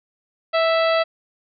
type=harmonic tone with a mistuned harmonic; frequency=659.3 Hz; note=E5; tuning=in tune; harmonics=1 / 2 / 3 / 4 / 5 / 6 / 7; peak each=-17 / -23 / -27 / -29 / -31 / -33 / -34 dBFS; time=0.53-1.04 s; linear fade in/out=20 ms; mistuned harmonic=1; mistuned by=-16 cents; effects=none